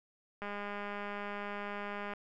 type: click train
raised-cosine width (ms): 0.5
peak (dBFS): -26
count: 351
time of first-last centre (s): 0.42-2.136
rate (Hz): 204
effects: none